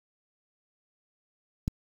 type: click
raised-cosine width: 5 ms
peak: -15 dBFS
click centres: 1.679 s
effects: 7-bit